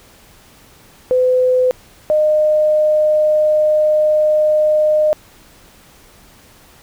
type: tone pair in turn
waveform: sine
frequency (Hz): 507 / 611.6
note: B4 / D#5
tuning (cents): +45 / -30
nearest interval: minor third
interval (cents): 325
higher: second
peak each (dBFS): -10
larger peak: neither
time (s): 1.11-1.71 / 2.1-5.13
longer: second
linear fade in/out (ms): 0
effects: pink hiss -46 dBFS RMS until 6.82 s